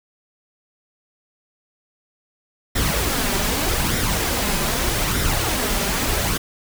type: noise with flanger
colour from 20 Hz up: pink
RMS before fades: -21 dBFS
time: 2.75-6.38 s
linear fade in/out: 10 ms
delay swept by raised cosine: 0.54 to 5.14 ms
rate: 0.82 Hz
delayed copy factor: +0.5
effects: none